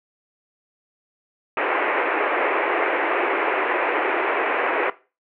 pink band-pass noise, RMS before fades -22 dBFS, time 1.57-4.9 s, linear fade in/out 2 ms, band 330 to 2500 Hz, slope 48 dB/octave, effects noise-tail reverb RT60 0.3 s tail -17 dB re dry

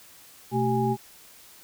sine tone cluster, 125 / 222.2 / 384.9 / 826 Hz, B2 / A3 / G4 / G#5, +21 / +17 / -32 / -10 cents, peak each -27 dBFS, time 0.51-0.97 s, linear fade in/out 50 ms, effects white hiss -51 dBFS RMS until 1.63 s

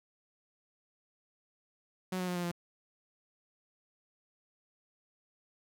sawtooth tone with pitch steps, 185 / 181.93 / 178.9 / 175.93 / 173.01 Hz, F#3 / F#3 / F3 / F3 / F3, 0 / -29 / +42 / +13 / -16 cents, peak -29 dBFS, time 2.12-2.515 s, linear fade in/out 5 ms, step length 79 ms, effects none

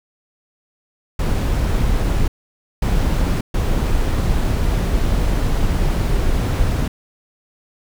brown noise bursts at uneven times, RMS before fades -17 dBFS, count 3, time 1.19-2.28 / 2.82-3.41 / 3.54-6.88 s, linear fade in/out 5 ms, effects none

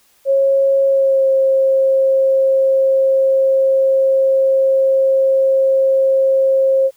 sine tone with pitch glide, 545 to 535 Hz, C#5 to C5, -29 to +38 cents, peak -10 dBFS, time 0.25-6.91 s, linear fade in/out 50 ms, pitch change -33 cents, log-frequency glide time 0.87-1.28 s, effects white hiss -55 dBFS RMS until 6.96 s

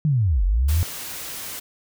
sine linear two-way sweep, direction down then up, 159.3 to 42.56 to 89.5 Hz, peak -16 dBFS, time 0.05-0.83 s, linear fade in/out 0 ms, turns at 0.44 s
white noise, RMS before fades -33 dBFS, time 0.68-1.6 s, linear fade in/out 10 ms
effects none

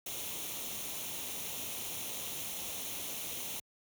white noise with comb filter, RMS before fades -40 dBFS, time 0.06-3.6 s, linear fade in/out 5 ms, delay 0.31 ms, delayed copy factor +0.6, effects high-pass 60 Hz 12 dB/octave

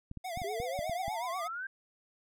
clicks, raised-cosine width 5 ms, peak -29 dBFS, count 8, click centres 0.114 / 0.173 / 0.374 / 0.418 / 0.601 / 0.791 / 0.896 / 1.081 s
square tone with vibrato, 705 Hz, F5, 16 cents sharp, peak -37 dBFS, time 0.24-1.48 s, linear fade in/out 10 ms, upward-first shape triangle, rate 8.2 Hz, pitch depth 140 cents each way
sine exponential sweep, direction up, 389.3 to 1607 Hz, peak -36 dBFS, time 0.44-1.67 s, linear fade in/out 5 ms
effects none

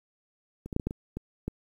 clicks, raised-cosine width 3 ms, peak -26 / -22 / -12 / -20 / -15 / -22 / -21 / -18 dBFS, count 8, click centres 0.66 / 0.728 / 0.764 / 0.798 / 0.87 / 0.909 / 1.17 / 1.48 s, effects 9-bit

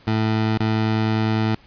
20% pulse tone with dropouts, 110 Hz, A2, in tune, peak -13 dBFS, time 0.07-1.55 s, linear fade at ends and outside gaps 5 ms, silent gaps 0.577-0.601 s, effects pink hiss -51 dBFS RMS until 1.66 s + resampled to 11025 Hz

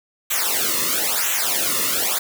white noise with flanger, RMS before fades -21 dBFS, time 0.3-2.19 s, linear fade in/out 10 ms, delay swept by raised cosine 0.2 to 1.3 ms, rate 1 Hz, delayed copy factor -1, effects none

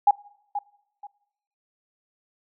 sine tone with echo, 817 Hz, G#5, 29 cents flat, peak -12 dBFS, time 0.07-0.11 s, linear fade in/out 5 ms, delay 480 ms, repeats 2, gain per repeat -12 dB, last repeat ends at 1.07 s, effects noise-tail reverb RT60 0.9 s tail -24 dB re dry

